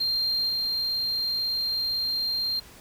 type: tone with level steps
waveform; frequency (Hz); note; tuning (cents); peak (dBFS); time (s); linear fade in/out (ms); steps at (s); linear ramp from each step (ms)
triangle; 4186; C8; 0; -21 / -23; 0-2.6; 10; 0.49; 5
effects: tanh soft clip ceiling -18 dBFS + pink hiss -49 dBFS RMS until 2.8 s